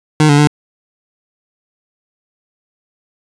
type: tone with pitch steps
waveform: 25% pulse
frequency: 153.2 / 144.7 / 148.4 Hz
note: D#3 / D3 / D3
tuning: -27 / -25 / +18 cents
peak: -3 dBFS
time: 0.2-0.473 s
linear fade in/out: 2 ms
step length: 91 ms
effects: resampled to 22050 Hz